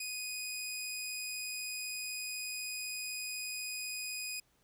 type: tone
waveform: 15% pulse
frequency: 2489 Hz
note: D#7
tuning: in tune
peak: -31 dBFS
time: 0-4.4 s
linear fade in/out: 5 ms
effects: pink hiss -72 dBFS RMS until 4.63 s